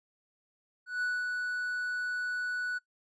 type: tone with ADSR envelope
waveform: triangle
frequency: 1479 Hz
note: F#6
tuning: 1 cent flat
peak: -26 dBFS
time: 0.86-2.79 s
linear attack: 160 ms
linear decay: 220 ms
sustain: -3 dB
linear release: 18 ms
effects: noise-tail reverb RT60 0.1 s tail -20 dB re dry + resampled to 22050 Hz